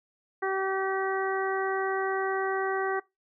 harmonic tone, 384.4 Hz, G4, 34 cents flat, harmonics 1 / 2 / 3 / 4 / 5, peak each -29 / -32 / -34 / -35 / -36 dBFS, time 0.42-3 s, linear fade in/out 10 ms, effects noise-tail reverb RT60 0.2 s tail -22 dB re dry

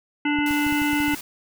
harmonic tone, 293.7 Hz, D4, in tune, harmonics 1 / 3 / 5 / 7 / 9 / 10, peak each -21 / -29 / -30 / -28 / -32 / -35 dBFS, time 0.25-1.15 s, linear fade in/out 5 ms
clicks, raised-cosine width 5 ms, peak -24 dBFS, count 9, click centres 0.388 / 0.509 / 0.666 / 0.725 / 0.818 / 0.932 / 1.003 / 1.082 / 1.137 s
white noise, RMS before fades -36 dBFS, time 0.46-1.21 s, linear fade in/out 2 ms
effects none

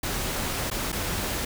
pink noise with dropouts, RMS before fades -29 dBFS, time 0.03-1.45 s, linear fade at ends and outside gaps 5 ms, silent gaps 0.702-0.712 / 0.92-0.926 s, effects none

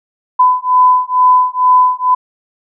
sine beating tone pair, 1004 / 1006.2 Hz, B5 / B5, +28 / +32 cents, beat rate 2.2 Hz, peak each -10 dBFS, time 0.39-2.15 s, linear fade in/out 10 ms, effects none

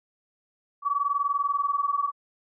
sine tone pair together, 1128.6 / 1149 Hz, C#6 / D6, +31 / -38 cents, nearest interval unison, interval 31 cents, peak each -26 dBFS, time 0.82-2.12 s, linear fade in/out 50 ms, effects none

